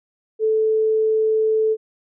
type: tone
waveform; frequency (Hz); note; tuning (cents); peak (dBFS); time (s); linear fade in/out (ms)
sine; 437.7; A4; -9; -15; 0.39-1.77; 50
effects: none